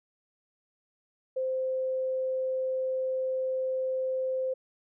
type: tone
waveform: sine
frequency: 520 Hz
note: C5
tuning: 11 cents flat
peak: -27 dBFS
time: 1.36-4.54 s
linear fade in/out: 10 ms
effects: none